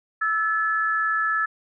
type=tone pair together; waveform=sine; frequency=1318.5 / 1721.7 Hz; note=E6 / A6; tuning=0 / -38 cents; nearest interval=perfect fourth; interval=462 cents; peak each=-23 dBFS; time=0.21-1.46 s; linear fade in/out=10 ms; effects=none